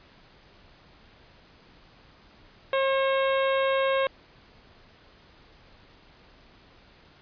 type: harmonic tone with a mistuned harmonic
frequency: 538 Hz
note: C5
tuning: 48 cents sharp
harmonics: 1 / 2 / 3 / 4 / 5 / 6 / 7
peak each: -23 / -29 / -33 / -35 / -37 / -39 / -40 dBFS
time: 2.73-4.07 s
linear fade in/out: 2 ms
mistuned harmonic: 4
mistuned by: +24 cents
effects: pink hiss -55 dBFS RMS until 7.21 s + resampled to 11025 Hz